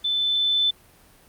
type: tone with level ramp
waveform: sine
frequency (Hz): 3520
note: A7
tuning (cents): 0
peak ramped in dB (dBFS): -21 to -17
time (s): 0.04-0.71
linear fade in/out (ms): 10
effects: pink hiss -54 dBFS RMS until 1.28 s + Opus 48 kbps